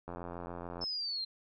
click train, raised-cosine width 1 ms, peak -28 dBFS, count 67, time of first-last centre 0.08-0.839 s, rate 87 Hz
sine linear sweep, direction down, 5280 to 4110 Hz, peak -34 dBFS, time 0.81-1.25 s, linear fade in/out 10 ms
effects none

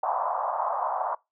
white band-pass noise, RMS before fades -28 dBFS, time 0.03-1.15 s, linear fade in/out 5 ms, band 630 to 1100 Hz, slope 48 dB/octave, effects noise-tail reverb RT60 0.2 s tail -22 dB re dry

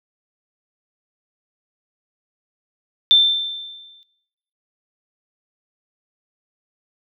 sine tone with exponential decay, 3559 Hz, A7, 19 cents sharp, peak -7 dBFS, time 3.11-4.03 s, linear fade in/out 0 ms, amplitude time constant 200 ms, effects noise-tail reverb RT60 0.9 s tail -20 dB re dry

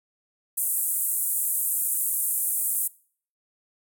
pink band-pass noise, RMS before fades -26 dBFS, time 0.57-2.88 s, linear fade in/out 10 ms, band 8500 to 16000 Hz, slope 48 dB/octave, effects noise-tail reverb RT60 0.5 s tail -22 dB re dry

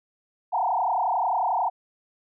sine tone with frequency modulation, 832 Hz, G#5, 3 cents sharp, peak -21 dBFS, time 0.52-1.7 s, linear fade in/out 20 ms, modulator 31.2 Hz, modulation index 4.1, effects none

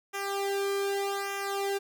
sawtooth tone with flanger, 396.9 Hz, G4, 22 cents sharp, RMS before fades -31 dBFS, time 0.13-1.79 s, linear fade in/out 20 ms, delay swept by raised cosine 0.23 to 1.11 ms, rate 0.83 Hz, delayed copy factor -1, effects none

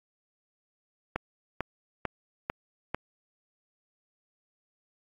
click train, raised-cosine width 0.5 ms, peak -14 dBFS, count 5, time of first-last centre 1.16-2.946 s, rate 2.24 Hz, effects AAC 32 kbps

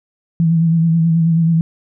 sine tone with vibrato, 164.81 Hz, E3, in tune, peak -10 dBFS, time 0.4-1.61 s, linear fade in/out 0 ms, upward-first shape sine, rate 9.3 Hz, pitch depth 37 cents each way, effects none

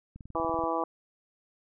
click train, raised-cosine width 5 ms, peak -32 dBFS, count 11, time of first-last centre 0.16-0.638 s, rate 20.9 Hz
harmonic tone, 164.81 Hz, E3, in tune, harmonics 2 / 3 / 4 / 5 / 6 / 7, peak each -34 / -34 / -34 / -34 / -34 / -34 dBFS, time 0.35-0.84 s, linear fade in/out 2 ms
effects none

